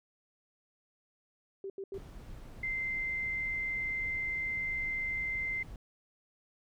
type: tone bursts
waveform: sine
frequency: 390 Hz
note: G4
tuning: 9 cents flat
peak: -37 dBFS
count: 3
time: 1.64-1.979 s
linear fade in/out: 2 ms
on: 59 ms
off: 81 ms
type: noise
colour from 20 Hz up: brown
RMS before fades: -47 dBFS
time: 1.94-5.76 s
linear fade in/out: 2 ms
type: tone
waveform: sine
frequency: 2081 Hz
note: C7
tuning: 10 cents flat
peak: -32 dBFS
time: 2.63-5.63 s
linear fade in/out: 5 ms
effects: none